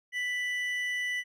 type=tone pair together; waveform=triangle; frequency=1978 / 2972 Hz; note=B6 / F#7; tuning=+2 / +7 cents; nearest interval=perfect fifth; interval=705 cents; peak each=-28 / -38 dBFS; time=0.12-1.24 s; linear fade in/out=50 ms; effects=none